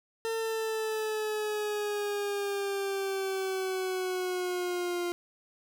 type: exponential sweep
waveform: 40% pulse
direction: down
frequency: 452.8 to 349.2 Hz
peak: -29 dBFS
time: 0.25-5.12 s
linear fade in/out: 0 ms
effects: none